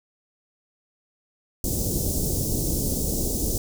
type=band-stop noise; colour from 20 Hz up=pink; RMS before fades=-25 dBFS; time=1.64-3.58 s; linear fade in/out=2 ms; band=490 to 5900 Hz; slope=24 dB/octave; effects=none